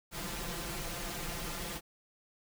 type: noise with comb filter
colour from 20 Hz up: pink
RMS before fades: -39 dBFS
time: 0.11-1.81 s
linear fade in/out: 50 ms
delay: 5.8 ms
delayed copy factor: +0.95
effects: none